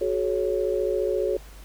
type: chord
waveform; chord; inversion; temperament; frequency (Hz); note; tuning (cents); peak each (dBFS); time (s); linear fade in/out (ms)
sine; F# suspended second; none; equal with one note detuned; 370 / 424.5 / 554.4; F#4 / G#4 / C#5; 0 / +38 / 0; -26 / -26 / -27; 0.01-1.37; 5
effects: added 50 Hz sine -42 dBFS peak until 1.64 s + pink hiss -50 dBFS RMS until 1.64 s